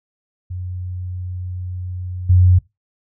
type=tone with level steps; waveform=sine; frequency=90.7 Hz; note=F#2; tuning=34 cents flat; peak=-24 / -8 dBFS; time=0.5-2.59 s; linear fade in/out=10 ms; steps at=2.29 s; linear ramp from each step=10 ms; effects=noise-tail reverb RT60 0.2 s tail -21 dB re dry